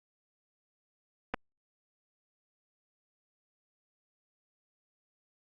clicks, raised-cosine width 0.5 ms, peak -17 dBFS, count 2, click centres 1.339 / 1.343 s, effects Opus 48 kbps

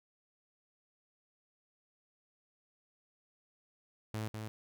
sawtooth tone with echo, 108.5 Hz, A2, 24 cents flat, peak -32 dBFS, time 4.14-4.28 s, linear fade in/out 0 ms, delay 200 ms, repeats 1, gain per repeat -4 dB, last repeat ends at 4.48 s, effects none

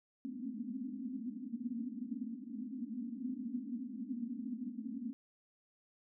pink band-pass noise, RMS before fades -42 dBFS, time 0.25-5.13 s, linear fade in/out 0 ms, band 220 to 270 Hz, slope 96 dB/octave, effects none

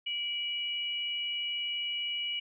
sine tone pair together, 2319 / 2922 Hz, D7 / F#7, -22 / -22 cents, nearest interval major third, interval 400 cents, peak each -38 / -32 dBFS, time 0.06-2.4 s, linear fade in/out 10 ms, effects none

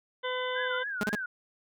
harmonic tone, 505 Hz, B4, 39 cents sharp, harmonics 1 / 2 / 3 / 4 / 6 / 7, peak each -33 / -36 / -38 / -39 / -41 / -41 dBFS, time 0.23-0.84 s, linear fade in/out 20 ms
sine tone with vibrato, 1540 Hz, G6, 31 cents flat, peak -32 dBFS, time 0.55-1.26 s, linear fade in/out 5 ms, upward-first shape triangle, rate 3.8 Hz, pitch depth 180 cents each way
sawtooth tone bursts, 209.8 Hz, G#3, 18 cents sharp, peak -23 dBFS, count 3, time 1.01-1.151 s, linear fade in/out 2 ms, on 23 ms, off 36 ms
effects none

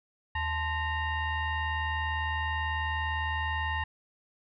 sine tone with frequency modulation, 880 Hz, A5, in tune, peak -28 dBFS, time 0.35-3.84 s, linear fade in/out 5 ms, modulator 959 Hz, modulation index 1.5, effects none

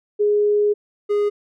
sine / triangle tone pair in turn, 415.3 / 412.7 Hz, G#4 / G#4, 0 / -11 cents, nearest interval unison, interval 11 cents, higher first, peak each -14 dBFS, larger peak neither, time 0.19-0.74 / 1.09-1.3 s, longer first, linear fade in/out 20 ms, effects none

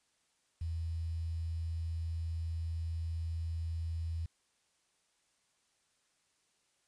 sine tone with quantisation, 82.41 Hz, E2, in tune, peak -34 dBFS, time 0.61-4.26 s, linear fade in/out 5 ms, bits 10, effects white hiss -75 dBFS RMS until 6.87 s + resampled to 22050 Hz

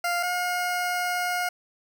20% pulse tone pair in turn, 698.5 / 716.1 Hz, F5 / F5, 0 / +43 cents, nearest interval unison, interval 43 cents, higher second, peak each -19 / -20 dBFS, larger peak first, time 0.04-0.23 / 0.23-1.49 s, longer second, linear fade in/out 5 ms, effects none

